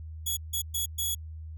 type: tone bursts at uneven times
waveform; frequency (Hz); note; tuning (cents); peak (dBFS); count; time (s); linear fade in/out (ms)
5% pulse; 3371; G#7; +25; -20; 4; 0.26-0.37 / 0.53-0.62 / 0.74-0.86 / 0.98-1.15; 10
effects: added 79 Hz sine -38 dBFS peak until 1.57 s